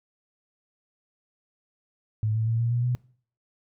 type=tone with pitch steps; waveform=sine; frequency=108.2 / 111.11 / 114.11 / 117.18 / 120.33 / 123.57 Hz; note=A2 / A2 / A#2 / A#2 / B2 / B2; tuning=-29 / +17 / -36 / +9 / -45 / +1 cents; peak=-22 dBFS; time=2.23-2.95 s; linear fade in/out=0 ms; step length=120 ms; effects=noise-tail reverb RT60 0.5 s tail -23 dB re dry